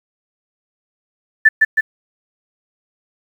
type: tone with echo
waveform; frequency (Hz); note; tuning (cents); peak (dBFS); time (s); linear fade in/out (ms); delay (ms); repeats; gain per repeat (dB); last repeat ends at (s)
sine; 1760; A6; 0; -4; 1.45-1.49; 10; 160; 2; -3; 1.81
effects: 7-bit